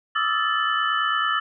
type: tone cluster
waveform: sine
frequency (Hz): 1163 / 1276 / 1345 / 1750 / 2989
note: D6 / D#6 / E6 / A6 / F#7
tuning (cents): -17 / +43 / +34 / -10 / +17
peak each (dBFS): -30 / -25 / -26 / -25 / -29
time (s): 0.15-1.4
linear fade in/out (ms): 10
effects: none